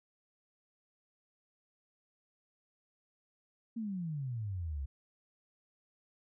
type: exponential sweep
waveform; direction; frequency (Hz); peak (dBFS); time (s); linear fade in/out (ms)
sine; down; 234.8 to 65.41; -35; 3.76-4.86; 10
effects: none